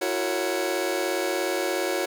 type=chord; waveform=sawtooth; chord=F# dominant seventh; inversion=third; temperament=just; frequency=333 / 370 / 462.5 / 555 Hz; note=E4 / F#4 / A#4 / C#5; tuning=+18 / 0 / -14 / +2 cents; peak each=-27 / -24 / -29 / -25 dBFS; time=0.01-2.06 s; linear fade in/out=10 ms; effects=none